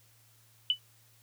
sine tone with exponential decay, 2987 Hz, F#7, 16 cents sharp, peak -19 dBFS, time 0.7-0.79 s, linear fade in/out 1 ms, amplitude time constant 18 ms, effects added 113 Hz sine -64 dBFS peak until 1.22 s + white hiss -64 dBFS RMS until 1.22 s

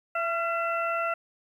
harmonic tone with a mistuned harmonic, 669 Hz, E5, 25 cents sharp, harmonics 1 / 2 / 3 / 4, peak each -30 / -28 / -39 / -35 dBFS, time 0.15-1.14 s, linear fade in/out 5 ms, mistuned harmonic 2, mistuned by +42 cents, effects 10-bit

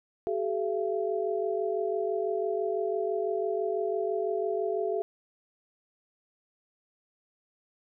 sine tone cluster, 381.8 / 427.8 / 679 Hz, G4 / A4 / F5, -46 / -49 / -49 cents, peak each -31 / -30 / -33 dBFS, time 0.27-5.02 s, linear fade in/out 0 ms, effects none

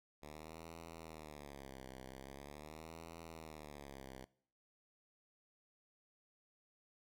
5% pulse tone with vibrato, 73.42 Hz, D2, in tune, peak -39 dBFS, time 0.22-4.25 s, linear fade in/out 10 ms, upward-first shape sine, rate 0.43 Hz, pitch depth 210 cents each way, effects noise-tail reverb RT60 0.6 s tail -22 dB re dry

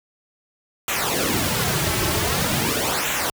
pink noise with flanger, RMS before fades -22 dBFS, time 0.88-3.3 s, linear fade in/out 2 ms, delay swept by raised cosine 0.2 to 4.2 ms, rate 0.45 Hz, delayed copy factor -0.7, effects high-pass 60 Hz 12 dB/octave

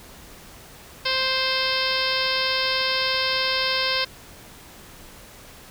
harmonic tone, 523.3 Hz, C5, in tune, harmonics 1 / 2 / 3 / 4 / 5 / 6 / 7 / 8 / 9 / 10, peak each -30 / -30 / -30 / -30 / -30 / -30 / -30 / -30 / -30 / -30 dBFS, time 1.05-4.05 s, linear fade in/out 10 ms, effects pink hiss -45 dBFS RMS until 5.7 s

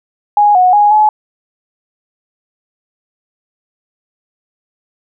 sine tone with pitch steps, 828 / 732 / 828 / 852 Hz, G#5 / F#5 / G#5 / G#5, -5 / -19 / -5 / +44 cents, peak -5 dBFS, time 0.37-1.09 s, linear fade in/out 2 ms, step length 180 ms, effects none

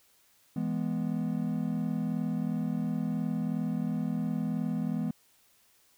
triangle chord, E major, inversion none, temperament equal, 164.81 / 207.7 / 246.9 Hz, E3 / G#3 / B3, 0 / 0 / 0 cents, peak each -31 dBFS, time 0.56-5.11 s, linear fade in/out 5 ms, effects white hiss -65 dBFS RMS until 5.97 s

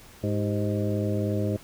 harmonic tone with a mistuned harmonic, 103.83 Hz, G#2, in tune, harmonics 1 / 2 / 3 / 4 / 5 / 6, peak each -27 / -30 / -32 / -33 / -34 / -35 dBFS, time 0.23-1.57 s, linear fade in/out 10 ms, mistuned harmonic 4, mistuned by -90 cents, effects pink hiss -50 dBFS RMS until 1.63 s

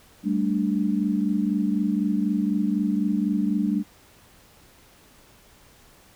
sine chord, G suspended second, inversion none, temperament equal, 196 / 220 / 293.7 Hz, G3 / A3 / D4, 0 / 0 / 0 cents, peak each -24 / -25 / -26 dBFS, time 0.23-3.84 s, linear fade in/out 50 ms, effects pink hiss -54 dBFS RMS until 6.15 s

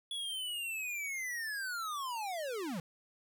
square linear sweep, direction down, 3400 to 151.8 Hz, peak -37 dBFS, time 0.11-2.8 s, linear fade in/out 2 ms, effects none

